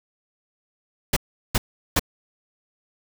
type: noise bursts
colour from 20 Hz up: pink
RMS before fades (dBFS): -19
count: 3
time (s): 1.13-1.995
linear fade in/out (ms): 5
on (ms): 35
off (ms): 380
effects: none